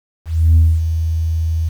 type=tone with ADSR envelope; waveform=sine; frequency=81.1 Hz; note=E2; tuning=28 cents flat; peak=-4 dBFS; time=0.25-1.69 s; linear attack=310 ms; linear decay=240 ms; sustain=-10 dB; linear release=8 ms; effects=tanh soft clip ceiling -4 dBFS + 7-bit